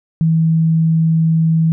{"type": "tone", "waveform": "sine", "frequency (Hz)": 162, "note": "E3", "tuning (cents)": -30, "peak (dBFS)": -10, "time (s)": [0.21, 1.72], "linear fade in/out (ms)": 0, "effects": []}